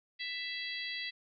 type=harmonic tone; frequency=662 Hz; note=E5; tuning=7 cents sharp; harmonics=3 / 4 / 5 / 6 / 7; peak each=-40 / -45 / -43 / -44 / -45 dBFS; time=0.19-1.11 s; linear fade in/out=20 ms; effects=none